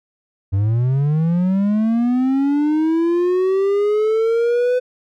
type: linear sweep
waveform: triangle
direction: up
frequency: 94 to 504 Hz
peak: -12 dBFS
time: 0.52-4.8 s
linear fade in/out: 20 ms
effects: none